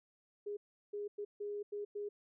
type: tone bursts at uneven times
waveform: sine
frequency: 411.6 Hz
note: G#4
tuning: 16 cents flat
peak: -38 dBFS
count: 6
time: 0.46-0.57 / 0.93-1.08 / 1.18-1.25 / 1.4-1.63 / 1.72-1.85 / 1.95-2.09 s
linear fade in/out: 10 ms
effects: none